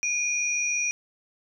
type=tone pair together; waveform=sine; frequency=2429 / 5777 Hz; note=D#7 / F#8; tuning=-42 / -42 cents; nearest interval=octave + minor third; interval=1500 cents; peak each=-26 / -27 dBFS; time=0.03-0.91 s; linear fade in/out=0 ms; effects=none